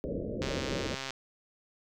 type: low-pass noise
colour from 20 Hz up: white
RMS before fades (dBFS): -35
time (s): 0.04-0.95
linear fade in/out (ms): 0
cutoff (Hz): 590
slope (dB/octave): 96
type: click train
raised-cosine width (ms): 0.2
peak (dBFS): -19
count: 93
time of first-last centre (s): 0.42-1.107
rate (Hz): 134
effects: none